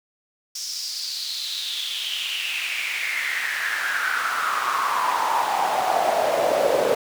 brown noise with high-pass filter sweep, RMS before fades -24 dBFS, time 0.55-6.95 s, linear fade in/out 5 ms, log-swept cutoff 5600 to 500 Hz, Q 5.8, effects none

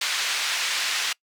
pink band-pass noise, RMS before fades -26 dBFS, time 0.01-1.13 s, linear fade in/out 5 ms, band 1900 to 5800 Hz, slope 12 dB/octave, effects noise-tail reverb RT60 0.1 s tail -25 dB re dry

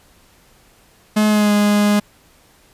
45% pulse tone with pitch glide, 212.8 to 206.9 Hz, G#3 to G#3, +42 to -6 cents, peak -12 dBFS, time 1.16-2 s, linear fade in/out 10 ms, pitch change -48 cents, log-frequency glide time 1.28-1.52 s, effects pink hiss -52 dBFS RMS until 2.73 s + resampled to 32000 Hz

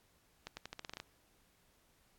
accelerating click train, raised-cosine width 0.2 ms, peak -26 dBFS, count 10, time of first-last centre 0.47-1 s, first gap 100 ms, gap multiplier 0.86, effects pink hiss -71 dBFS RMS until 2.18 s + AAC 64 kbps

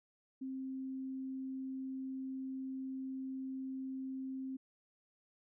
sine tone, 264 Hz, C4, 16 cents sharp, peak -39 dBFS, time 0.41-4.57 s, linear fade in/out 10 ms, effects none

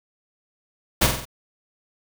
pink noise with echo, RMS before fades -17 dBFS, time 1.01-1.07 s, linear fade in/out 10 ms, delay 46 ms, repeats 4, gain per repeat -5 dB, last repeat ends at 1.254 s, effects none

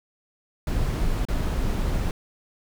brown noise with dropouts, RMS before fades -24 dBFS, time 0.67-2.11 s, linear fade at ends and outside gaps 2 ms, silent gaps 1.252-1.285 s, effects none

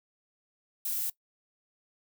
violet noise, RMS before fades -32 dBFS, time 0.85-1.1 s, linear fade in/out 5 ms, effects noise-tail reverb RT60 0.1 s tail -20 dB re dry

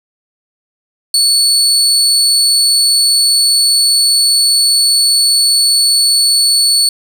30% pulse tone, 4435 Hz, C#8, in tune, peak -5 dBFS, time 1.14-6.89 s, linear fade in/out 2 ms, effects none

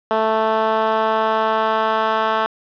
10% pulse tone with band-pass filter sweep, 220.1 Hz, A3, 1 cent sharp, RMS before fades -18 dBFS, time 0.11-2.46 s, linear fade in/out 0 ms, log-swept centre 710 to 1200 Hz, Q 0.93, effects resampled to 11025 Hz + 7-bit

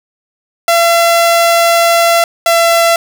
sawtooth tone pair in turn, 678 / 674.1 Hz, E5 / E5, +49 / +39 cents, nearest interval unison, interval 10 cents, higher first, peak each -3 dBFS, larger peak neither, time 0.68-2.24 / 2.46-2.96 s, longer first, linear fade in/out 2 ms, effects none

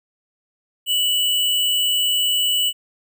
sine tone with sample-and-hold, 2960 Hz, F#7, in tune, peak -16 dBFS, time 0.86-2.73 s, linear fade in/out 50 ms, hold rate 11025 Hz, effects none

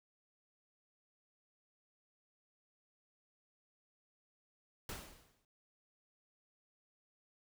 pink noise with exponential decay, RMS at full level -42 dBFS, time 4.89-5.45 s, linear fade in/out 2 ms, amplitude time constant 120 ms, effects none

